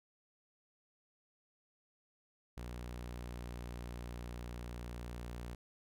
sawtooth tone with pitch glide, 60.3 to 59.78 Hz, B1 to A#1, -41 to +44 cents, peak -39 dBFS, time 2.57-5.55 s, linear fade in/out 5 ms, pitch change -15 cents, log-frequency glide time 2.93-4.15 s, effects none

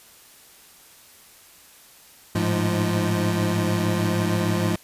25% pulse tone cluster, 104.9 / 111.4 / 173.4 / 309.9 Hz, G#2 / A2 / F3 / D#4, +18 / +22 / -12 / -7 cents, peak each -20 / -29 / -20 / -29 dBFS, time 2.35-4.76 s, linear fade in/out 5 ms, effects white hiss -50 dBFS RMS until 4.83 s + resampled to 32000 Hz

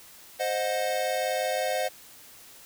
square chord, C diminished, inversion none, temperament equal with one note detuned, 523.3 / 622.3 / 728.1 Hz, C5 / Eb5 / Gb5, 0 / 0 / -28 cents, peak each -31 dBFS, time 0.39-1.89 s, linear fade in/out 20 ms, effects white hiss -50 dBFS RMS until 2.65 s

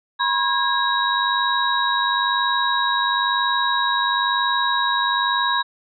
sine tone cluster, 970 / 1071 / 1637 / 3830 Hz, B5 / C6 / G#6 / A#7, -31 / +40 / -25 / +46 cents, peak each -23 dBFS, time 0.19-5.63 s, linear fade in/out 20 ms, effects none

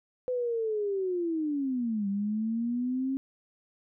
sine linear two-way sweep, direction down then up, 508 to 196 to 270.9 Hz, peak -27 dBFS, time 0.28-3.17 s, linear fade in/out 0 ms, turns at 2.08 s, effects none

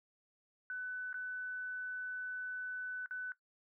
sine tone with dropouts, 1500 Hz, F#6, 23 cents sharp, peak -38 dBFS, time 0.7-3.32 s, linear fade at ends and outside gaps 1 ms, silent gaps 1.129-1.142 / 3.06-3.109 s, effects noise-tail reverb RT60 0.1 s tail -17 dB re dry

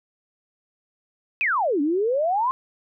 sine exponential two-way sweep, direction down then up, 2637 to 277.2 to 1075 Hz, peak -19 dBFS, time 1.41-2.51 s, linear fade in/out 0 ms, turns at 1.81 s, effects none

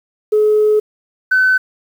sine tone pair in turn, 425.6 / 1516.7 Hz, G#4 / F#6, +42 / +42 cents, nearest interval octave + minor seventh, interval 2200 cents, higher second, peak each -8 dBFS, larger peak neither, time 0.32-0.8 / 1.31-1.58 s, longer first, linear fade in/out 10 ms, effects tanh soft clip ceiling -5 dBFS + 7-bit

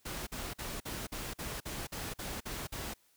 pink noise bursts, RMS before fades -40 dBFS, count 11, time 0.05-2.94 s, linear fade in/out 10 ms, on 220 ms, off 47 ms, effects white hiss -69 dBFS RMS until 3.16 s

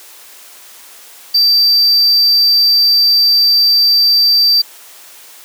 triangle tone, 4666 Hz, D8, 12 cents flat, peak -6 dBFS, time 1.34-4.62 s, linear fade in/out 10 ms, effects white hiss -38 dBFS RMS until 5.44 s + high-pass 400 Hz 12 dB/octave

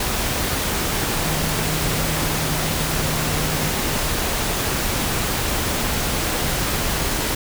sine tone in noise, 155.56 Hz, D#3, in tune, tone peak -26 dBFS, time 1.25-3.7 s, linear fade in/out 5 ms, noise pink, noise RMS -22 dBFS, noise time 0-7.35 s, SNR -7 dB, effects none

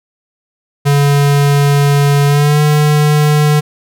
square tone with pitch glide, 142.5 to 149.67 Hz, C#3 to D3, +48 to +33 cents, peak -8 dBFS, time 0.85-3.61 s, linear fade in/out 20 ms, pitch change +85 cents, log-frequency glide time 2.27-2.6 s, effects none

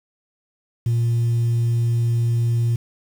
sine tone, 117.3 Hz, A#2, 11 cents sharp, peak -14 dBFS, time 0.86-2.76 s, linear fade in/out 5 ms, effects tanh soft clip ceiling -15 dBFS + 7-bit

